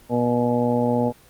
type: harmonic tone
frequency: 121.1 Hz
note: B2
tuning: 34 cents flat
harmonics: 1 / 2 / 3 / 4 / 5 / 6 / 7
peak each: -27 / -21 / -34 / -23 / -26 / -36 / -27 dBFS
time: 0.09-1.13 s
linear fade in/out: 50 ms
effects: pink hiss -51 dBFS RMS until 1.29 s + Opus 24 kbps